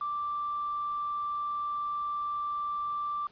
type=tone with tanh clipping; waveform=triangle; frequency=1174.7 Hz; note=D6; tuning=in tune; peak=-30 dBFS; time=0.01-3.27 s; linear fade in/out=2 ms; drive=4 dB; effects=pink hiss -60 dBFS RMS until 3.31 s + resampled to 11025 Hz